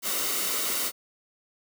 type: noise with comb filter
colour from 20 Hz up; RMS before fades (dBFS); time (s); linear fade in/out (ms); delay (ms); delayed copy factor
white; -28; 0.02-0.92; 50; 1.2; -0.5
effects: high-pass 200 Hz 12 dB/octave